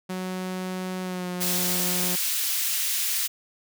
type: tone with pitch glide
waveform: sawtooth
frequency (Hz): 185 to 179.63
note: F#3 to F3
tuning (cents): 0 to +49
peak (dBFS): -25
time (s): 0.09-2.16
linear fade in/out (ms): 10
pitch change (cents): -51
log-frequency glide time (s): 1.02-1.28
type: high-pass noise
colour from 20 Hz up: white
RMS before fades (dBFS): -26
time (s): 1.4-3.28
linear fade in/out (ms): 20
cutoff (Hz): 2100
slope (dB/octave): 12
effects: none

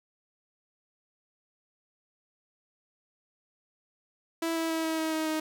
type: tone with pitch steps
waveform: sawtooth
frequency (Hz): 329.6 / 326.8 / 323.9 / 321.1 / 318.4 / 315.6 / 312.9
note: E4 / E4 / E4 / E4 / D#4 / D#4 / D#4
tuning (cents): 0 / -15 / -30 / -45 / +40 / +25 / +10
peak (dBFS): -24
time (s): 4.42-5.4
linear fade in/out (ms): 5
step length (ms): 140
effects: none

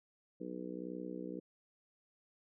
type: harmonic tone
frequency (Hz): 61.74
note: B1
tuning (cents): 0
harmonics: 3 / 4 / 5 / 6 / 7 / 8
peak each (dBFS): -47 / -49 / -45 / -51 / -49 / -49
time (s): 0.4-1.4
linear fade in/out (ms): 10
effects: none

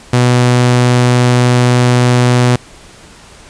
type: tone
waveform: sawtooth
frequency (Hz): 123.47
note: B2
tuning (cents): 0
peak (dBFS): -3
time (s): 0.13-2.56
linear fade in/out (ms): 5
effects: pink hiss -38 dBFS RMS until 3.49 s + resampled to 22050 Hz

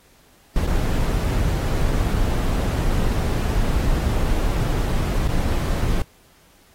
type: noise with dropouts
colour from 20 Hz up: brown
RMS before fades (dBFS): -20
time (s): 0.56-6.02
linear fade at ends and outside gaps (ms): 2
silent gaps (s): 0.666-0.673 / 5.277-5.287
effects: pink hiss -55 dBFS RMS until 6.74 s + AAC 48 kbps

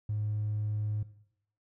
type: tone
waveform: triangle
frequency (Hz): 105.7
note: G#2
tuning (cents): +31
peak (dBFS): -26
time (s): 0.09-1.03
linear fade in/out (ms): 5
effects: noise-tail reverb RT60 0.7 s tail -19 dB re dry + tanh soft clip ceiling -26 dBFS

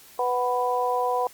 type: harmonic tone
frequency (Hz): 247.7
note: B3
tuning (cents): +5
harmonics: 2 / 3 / 4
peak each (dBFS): -26 / -26 / -26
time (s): 0.19-1.27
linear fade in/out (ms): 2
effects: white hiss -50 dBFS RMS until 1.33 s + Opus 48 kbps

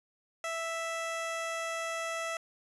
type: tone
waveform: 15% pulse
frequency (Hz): 659.3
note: E5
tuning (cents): 0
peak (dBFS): -27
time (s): 0.44-2.37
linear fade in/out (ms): 2
effects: resampled to 24000 Hz

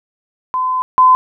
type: tone pair in turn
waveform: sine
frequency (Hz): 1021 / 1021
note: C6 / C6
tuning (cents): -43 / -43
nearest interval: unison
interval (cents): 0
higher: neither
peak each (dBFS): -14 / -5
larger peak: second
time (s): 0.54-0.82 / 0.98-1.15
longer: first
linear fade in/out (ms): 0
effects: none

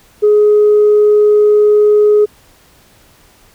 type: tone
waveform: sine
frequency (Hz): 419.3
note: G#4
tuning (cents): +17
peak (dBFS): -4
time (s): 0.22-2.26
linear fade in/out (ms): 20
effects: tanh soft clip ceiling -2 dBFS + pink hiss -47 dBFS RMS until 3.54 s

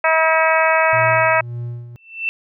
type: harmonic tone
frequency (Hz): 321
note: E4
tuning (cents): -46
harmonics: 2 / 3 / 4 / 5 / 6 / 7 / 8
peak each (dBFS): -17 / -19 / -20 / -21 / -22 / -22 / -23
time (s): 0.04-1.41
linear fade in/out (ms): 5
type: tone with tremolo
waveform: triangle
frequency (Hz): 119.6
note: A#2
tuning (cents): +45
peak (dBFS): -21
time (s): 0.93-1.96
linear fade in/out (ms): 0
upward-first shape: sine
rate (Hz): 1.8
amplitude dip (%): 70
type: tone with exponential growth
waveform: sine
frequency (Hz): 2673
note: E7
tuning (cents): +23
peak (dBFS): -15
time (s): 1.96-2.29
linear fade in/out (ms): 0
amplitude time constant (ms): 71
effects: none

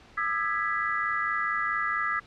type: chord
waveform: sine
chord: E major seventh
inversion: third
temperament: equal with one note detuned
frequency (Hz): 1214 / 1318.5 / 1661.2 / 1975.5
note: D#6 / E6 / G#6 / B6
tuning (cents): -43 / 0 / 0 / 0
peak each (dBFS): -31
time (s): 0.17-2.2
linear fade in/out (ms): 10
effects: pink hiss -53 dBFS RMS until 2.26 s + low-pass 4000 Hz 12 dB/octave

